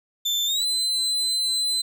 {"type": "tone with pitch glide", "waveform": "35% pulse", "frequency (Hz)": [3545, 4049], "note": ["A7", "B7"], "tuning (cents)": [12, 42], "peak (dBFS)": -20, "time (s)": [0.25, 1.82], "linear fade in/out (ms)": 10, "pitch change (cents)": 230, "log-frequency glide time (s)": [0.46, 0.65], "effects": []}